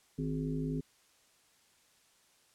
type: harmonic tone with a mistuned harmonic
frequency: 51.91 Hz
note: G#1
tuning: in tune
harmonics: 1 / 3 / 5 / 7 / 8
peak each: -44 / -35 / -36 / -46 / -43 dBFS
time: 0.18-0.81 s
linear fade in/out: 10 ms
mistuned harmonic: 1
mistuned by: -21 cents
effects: white hiss -67 dBFS RMS until 2.54 s + low-pass 10000 Hz 12 dB/octave